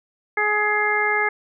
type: harmonic tone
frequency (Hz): 420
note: G#4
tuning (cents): +19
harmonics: 1 / 2 / 3 / 4 / 5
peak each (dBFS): -26 / -25 / -27 / -23 / -22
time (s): 0.37-1.29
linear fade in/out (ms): 5
effects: none